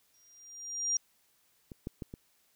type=tone with exponential growth; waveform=sine; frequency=5700 Hz; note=F8; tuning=34 cents sharp; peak=-25 dBFS; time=0.14-0.97 s; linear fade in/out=2 ms; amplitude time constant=180 ms
type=clicks; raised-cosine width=3 ms; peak=-31 / -23 / -25 / -29 dBFS; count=4; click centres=1.718 / 1.871 / 2.022 / 2.139 s
effects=white hiss -70 dBFS RMS until 2.55 s